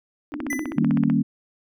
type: band-pass noise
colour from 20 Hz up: pink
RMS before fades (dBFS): -30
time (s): 0.32-0.85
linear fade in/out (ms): 0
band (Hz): 250 to 330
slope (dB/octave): 96
type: click train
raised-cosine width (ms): 0.5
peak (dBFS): -17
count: 13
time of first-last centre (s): 0.34-1.099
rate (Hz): 15.8
type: tone with exponential decay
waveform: square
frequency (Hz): 2000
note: B6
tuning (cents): +21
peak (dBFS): -24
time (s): 0.5-0.79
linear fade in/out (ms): 5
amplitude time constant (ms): 62
type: chord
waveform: sine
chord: Eb dominant seventh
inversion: none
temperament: equal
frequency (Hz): 155.56 / 196 / 233.1 / 277.2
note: Eb3 / G3 / Bb3 / Db4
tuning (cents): 0 / 0 / 0 / 0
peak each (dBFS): -24 / -23 / -21 / -23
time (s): 0.76-1.23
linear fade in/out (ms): 20
effects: none